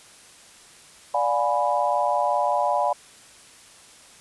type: chord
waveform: sine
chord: D diminished seventh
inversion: none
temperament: equal with one note detuned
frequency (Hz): 587.3 / 712.7 / 830.6 / 987.8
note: D5 / F5 / Ab5 / Cb6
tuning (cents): 0 / +35 / 0 / 0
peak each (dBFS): -25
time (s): 1.14-2.93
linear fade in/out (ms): 5
effects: white hiss -49 dBFS RMS until 4.2 s + resampled to 24000 Hz